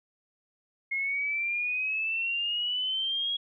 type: exponential sweep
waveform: sine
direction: up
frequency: 2149 to 3322 Hz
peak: -27 dBFS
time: 0.91-3.37 s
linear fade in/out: 10 ms
effects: none